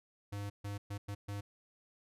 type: tone bursts at uneven times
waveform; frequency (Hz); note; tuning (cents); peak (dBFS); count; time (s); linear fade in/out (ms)
square; 101.5; G#2; -39; -39; 5; 0.32-0.5 / 0.64-0.78 / 0.9-0.98 / 1.08-1.15 / 1.28-1.41; 10
effects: resampled to 32000 Hz